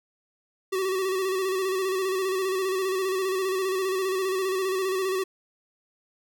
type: tone with vibrato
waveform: square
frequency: 378.6 Hz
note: F#4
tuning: 40 cents sharp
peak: -25 dBFS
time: 0.72-5.24 s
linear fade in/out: 10 ms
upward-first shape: square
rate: 15 Hz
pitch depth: 37 cents each way
effects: none